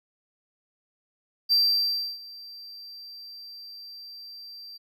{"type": "tone with ADSR envelope", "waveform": "triangle", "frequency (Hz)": 4699, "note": "D8", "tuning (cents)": 0, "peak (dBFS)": -16, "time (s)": [1.49, 4.78], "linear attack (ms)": 31, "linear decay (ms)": 660, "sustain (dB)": -23, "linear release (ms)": 17, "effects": []}